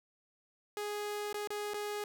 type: tone with dropouts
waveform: sawtooth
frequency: 415.3 Hz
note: G#4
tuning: in tune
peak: -32 dBFS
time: 0.77-2.04 s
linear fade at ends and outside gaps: 1 ms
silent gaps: 1.328-1.343 / 1.474-1.504 / 1.736-1.743 s
effects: none